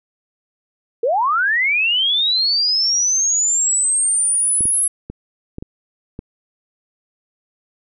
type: linear sweep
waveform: sine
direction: up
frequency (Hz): 433.6 to 10930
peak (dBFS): -14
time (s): 1.03-4.88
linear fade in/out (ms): 5
type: clicks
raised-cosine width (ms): 3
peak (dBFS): -16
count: 6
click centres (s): 4.608 / 4.655 / 5.1 / 5.584 / 5.625 / 6.191
effects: none